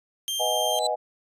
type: tone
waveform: sawtooth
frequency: 3170 Hz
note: G7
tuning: 19 cents sharp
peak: -23 dBFS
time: 0.28-0.79 s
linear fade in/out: 0 ms
type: chord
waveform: sine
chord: G# minor seventh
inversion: first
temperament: equal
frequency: 493.9 / 622.3 / 740 / 830.6 Hz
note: B4 / D#5 / F#5 / G#5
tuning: 0 / 0 / 0 / 0 cents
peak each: -31 / -27 / -29 / -29 dBFS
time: 0.39-0.96 s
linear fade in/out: 20 ms
type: tone with exponential growth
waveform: 35% pulse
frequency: 4003 Hz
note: B7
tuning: 23 cents sharp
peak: -21 dBFS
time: 0.69-0.87 s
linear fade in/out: 5 ms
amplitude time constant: 38 ms
effects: resampled to 32000 Hz